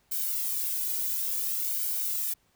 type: noise with flanger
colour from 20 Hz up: violet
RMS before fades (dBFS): -30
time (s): 0.11-2.34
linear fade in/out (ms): 10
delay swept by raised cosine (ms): 1.3 to 2.05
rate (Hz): 0.57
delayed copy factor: +0.8
effects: pink hiss -68 dBFS RMS until 2.55 s

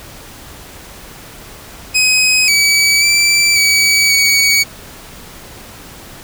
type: tone with pitch steps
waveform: 20% pulse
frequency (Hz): 2525 / 2283 / 2333 / 2277 / 2252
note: D#7 / D7 / D7 / C#7 / C#7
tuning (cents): +25 / -50 / -12 / +46 / +27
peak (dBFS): -4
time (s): 1.94-4.64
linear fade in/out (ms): 20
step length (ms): 540
effects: pink hiss -35 dBFS RMS until 6.23 s

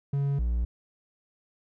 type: tone pair in turn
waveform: triangle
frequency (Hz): 140.1 / 58.9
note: C#3 / A#1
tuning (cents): +19 / +19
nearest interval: octave + minor third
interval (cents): 1500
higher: first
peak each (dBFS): -22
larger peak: neither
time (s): 0.13-0.39 / 0.39-0.65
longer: neither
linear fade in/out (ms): 5
effects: none

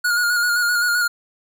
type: tone with vibrato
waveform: square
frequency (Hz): 1435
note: F6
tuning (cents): +47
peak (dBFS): -17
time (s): 0.04-1.08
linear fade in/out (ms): 10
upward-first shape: square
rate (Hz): 7.7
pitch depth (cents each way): 28
effects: none

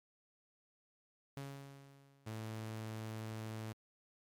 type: tone with exponential decay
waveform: sawtooth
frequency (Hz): 138.59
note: C#3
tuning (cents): 0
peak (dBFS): -38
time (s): 1.37-2.71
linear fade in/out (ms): 0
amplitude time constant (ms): 290
type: tone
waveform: sawtooth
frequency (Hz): 110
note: A2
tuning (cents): 0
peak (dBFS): -38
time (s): 2.26-3.73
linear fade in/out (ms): 10
effects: MP3 96 kbps

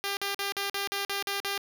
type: tone bursts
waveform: 5% pulse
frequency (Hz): 398.7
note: G4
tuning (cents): +29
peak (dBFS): -18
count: 9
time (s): 0.04-1.578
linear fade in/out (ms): 0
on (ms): 130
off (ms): 46
effects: none

